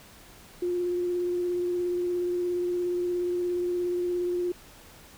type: tone with vibrato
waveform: sine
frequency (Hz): 354.3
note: F4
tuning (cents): +25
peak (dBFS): -25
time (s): 0.62-4.52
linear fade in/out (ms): 5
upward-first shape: sine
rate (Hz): 17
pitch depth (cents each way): 14
effects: pink hiss -51 dBFS RMS until 5.17 s